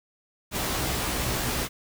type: noise with comb filter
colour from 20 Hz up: pink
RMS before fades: -28 dBFS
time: 0.51-1.69 s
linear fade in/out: 50 ms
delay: 16 ms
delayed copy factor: +0.6
effects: none